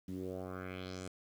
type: tone with low-pass filter sweep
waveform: 10% pulse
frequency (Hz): 92.5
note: F#2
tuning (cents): 0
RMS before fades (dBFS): -43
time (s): 0.08-1.08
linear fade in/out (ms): 5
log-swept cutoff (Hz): 220 to 9000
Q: 2.7
effects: 10-bit